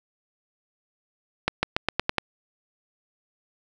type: accelerating click train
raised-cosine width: 0.3 ms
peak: -5 dBFS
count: 7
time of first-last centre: 1.48-2.183 s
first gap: 150 ms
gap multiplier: 0.9
effects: none

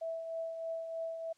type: tone with tremolo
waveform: sine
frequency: 656 Hz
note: E5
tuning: 9 cents flat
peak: -34 dBFS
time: 0.01-1.33 s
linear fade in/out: 10 ms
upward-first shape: triangle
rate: 3.2 Hz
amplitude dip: 50%
effects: white hiss -70 dBFS RMS until 1.37 s + low-pass 7000 Hz 12 dB/octave

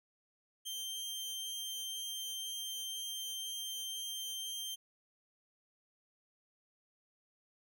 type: tone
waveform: sawtooth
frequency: 3151 Hz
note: G7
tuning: 8 cents sharp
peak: -36 dBFS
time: 0.65-4.76 s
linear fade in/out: 20 ms
effects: none

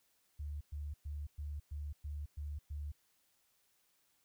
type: tone bursts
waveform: sine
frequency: 73.5 Hz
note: D2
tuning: 2 cents sharp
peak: -39 dBFS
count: 8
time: 0.39-2.92 s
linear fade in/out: 10 ms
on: 220 ms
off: 110 ms
effects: white hiss -75 dBFS RMS until 4.24 s

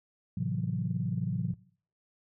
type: chord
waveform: sine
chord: F# half-diminished seventh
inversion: first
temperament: just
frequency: 111 / 133.2 / 166.5 / 185 Hz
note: A2 / C3 / E3 / F#3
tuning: +16 / +31 / +18 / 0 cents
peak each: -34 dBFS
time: 0.37-1.54 s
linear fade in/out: 5 ms
effects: noise-tail reverb RT60 0.5 s tail -20 dB re dry + tanh soft clip ceiling -18 dBFS

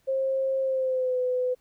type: tone with pitch glide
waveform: sine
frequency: 533 to 503.1 Hz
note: C5 to B4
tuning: +32 to +32 cents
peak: -23 dBFS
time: 0.07-1.55 s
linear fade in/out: 20 ms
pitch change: -100 cents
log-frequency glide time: 0.61-1.19 s
effects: pink hiss -68 dBFS RMS until 1.6 s

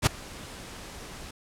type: noise with ADSR envelope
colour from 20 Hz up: pink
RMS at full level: -19 dBFS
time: 0.02-1.31 s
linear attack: 46 ms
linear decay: 8 ms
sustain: -23 dB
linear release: 7 ms
effects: low-pass 10000 Hz 12 dB/octave

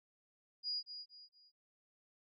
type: tone with echo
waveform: sine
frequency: 4882 Hz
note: D#8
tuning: 34 cents flat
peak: -36 dBFS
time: 0.63-0.83 s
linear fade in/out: 50 ms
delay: 230 ms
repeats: 3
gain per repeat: -9 dB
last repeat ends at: 1.52 s
effects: none

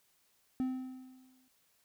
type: tone with exponential decay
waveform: triangle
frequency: 258 Hz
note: C4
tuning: 24 cents flat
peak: -27 dBFS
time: 0.6-1.48 s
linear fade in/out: 0 ms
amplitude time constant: 190 ms
effects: white hiss -72 dBFS RMS until 1.84 s

